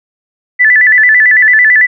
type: tone with vibrato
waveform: sine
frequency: 1861 Hz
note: A#6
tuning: 3 cents flat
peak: -3 dBFS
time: 0.59-1.87 s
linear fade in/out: 20 ms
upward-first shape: square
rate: 9 Hz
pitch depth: 110 cents each way
effects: none